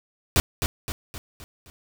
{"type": "noise with echo", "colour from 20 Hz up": "pink", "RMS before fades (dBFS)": -18, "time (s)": [0.36, 0.4], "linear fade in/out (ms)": 0, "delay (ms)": 260, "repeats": 5, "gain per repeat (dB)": -6, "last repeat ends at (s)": 1.7, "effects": []}